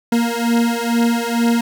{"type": "beating tone pair", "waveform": "40% pulse", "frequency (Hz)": [232.8, 235], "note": ["A#3", "A#3"], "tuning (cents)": [-2, 14], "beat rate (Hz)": 2.2, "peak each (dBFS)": -17, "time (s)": [0.12, 1.61], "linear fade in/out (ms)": 5, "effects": []}